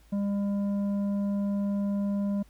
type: tone with tanh clipping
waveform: triangle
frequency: 201.1 Hz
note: G3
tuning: 44 cents sharp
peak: -27 dBFS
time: 0.12-2.43 s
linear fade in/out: 10 ms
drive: 12 dB
effects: added 54 Hz sine -55 dBFS peak until 2.49 s + pink hiss -63 dBFS RMS until 2.49 s